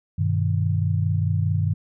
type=chord; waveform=sine; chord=G augmented; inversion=none; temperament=equal with one note detuned; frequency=98 / 122.76 / 155.56 Hz; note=G2 / B2 / D#3; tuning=0 / -10 / 0 cents; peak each=-21 / -27 / -24 dBFS; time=0.18-1.74 s; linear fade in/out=10 ms; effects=none